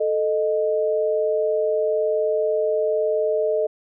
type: tone pair together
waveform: sine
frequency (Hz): 439 / 618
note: A4 / D#5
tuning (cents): -4 / -12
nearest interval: tritone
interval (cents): 592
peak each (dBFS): -21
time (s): 0-3.67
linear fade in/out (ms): 10
effects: none